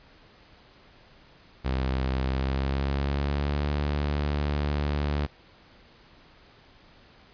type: tone with pitch glide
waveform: sawtooth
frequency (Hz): 65.41 to 73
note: C2 to D2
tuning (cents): 0 to -10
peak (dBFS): -21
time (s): 1.64-5.27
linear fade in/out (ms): 20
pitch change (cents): +190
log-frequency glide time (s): 2.23-3.65
effects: pink hiss -55 dBFS RMS until 7.33 s + resampled to 11025 Hz